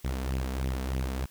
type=tone with flanger; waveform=sawtooth; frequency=65.41 Hz; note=C2; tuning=in tune; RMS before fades=-31 dBFS; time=0.04-1.26 s; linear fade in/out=10 ms; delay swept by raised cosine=0.32 to 4.52 ms; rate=3.2 Hz; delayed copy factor=+0.6; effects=white hiss -57 dBFS RMS until 1.3 s